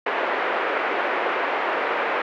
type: band-pass noise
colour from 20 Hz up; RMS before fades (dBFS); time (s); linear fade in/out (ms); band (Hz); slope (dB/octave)
pink; -24; 0.06-2.22; 5; 400 to 2300; 24
effects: none